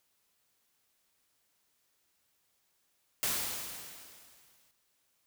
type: noise with exponential decay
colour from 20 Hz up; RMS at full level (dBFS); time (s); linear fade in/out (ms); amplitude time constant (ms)
white; -30; 3.23-4.71; 0; 320
effects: white hiss -75 dBFS RMS until 5.26 s